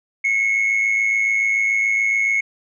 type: tone with amplitude modulation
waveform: sine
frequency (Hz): 2186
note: C#7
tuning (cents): -25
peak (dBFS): -11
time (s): 0.24-2.41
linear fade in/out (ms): 10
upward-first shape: sine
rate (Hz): 107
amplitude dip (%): 60
effects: tanh soft clip ceiling -13 dBFS